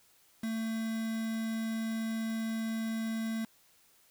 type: tone with quantisation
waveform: triangle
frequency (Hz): 223.7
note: A3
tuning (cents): +29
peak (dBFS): -30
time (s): 0.43-3.45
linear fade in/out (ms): 5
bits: 7
effects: white hiss -65 dBFS RMS until 4.1 s